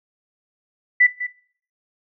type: tone with echo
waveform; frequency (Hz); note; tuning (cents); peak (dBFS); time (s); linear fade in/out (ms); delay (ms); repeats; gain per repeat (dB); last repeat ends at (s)
sine; 1980; B6; +4; -10; 1-1.07; 10; 200; 1; -13; 1.27
effects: noise-tail reverb RT60 0.5 s tail -17 dB re dry